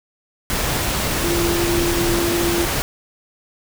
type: tone in noise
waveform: sine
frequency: 343 Hz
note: F4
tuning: 31 cents flat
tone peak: -19 dBFS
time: 1.24-2.65 s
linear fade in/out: 0 ms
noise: pink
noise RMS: -21 dBFS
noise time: 0.5-2.82 s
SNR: -1 dB
effects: none